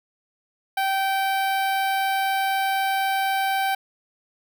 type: tone with notch filter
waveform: sawtooth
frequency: 776 Hz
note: G5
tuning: 18 cents flat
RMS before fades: -23 dBFS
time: 0.77-3.75 s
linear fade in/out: 5 ms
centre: 6800 Hz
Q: 0.88
effects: none